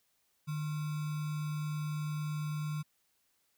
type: tone with sample-and-hold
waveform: sine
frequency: 151.5 Hz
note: D#3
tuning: 46 cents flat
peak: -33 dBFS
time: 0.47-2.83 s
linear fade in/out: 20 ms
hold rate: 1225 Hz
effects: white hiss -75 dBFS RMS until 3.57 s